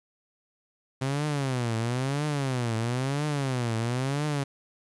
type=tone with vibrato; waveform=sawtooth; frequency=130 Hz; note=C3; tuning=11 cents flat; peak=-22 dBFS; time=1.01-4.44 s; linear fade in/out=10 ms; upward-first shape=triangle; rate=1 Hz; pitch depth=280 cents each way; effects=resampled to 24000 Hz + 10-bit